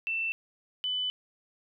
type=tone pair in turn; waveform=sine; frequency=2673 / 3000 Hz; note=E7 / F#7; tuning=+23 / +23 cents; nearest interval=major second; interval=200 cents; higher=second; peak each=-28 dBFS; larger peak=neither; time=0.07-0.32 / 0.84-1.1 s; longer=second; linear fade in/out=0 ms; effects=none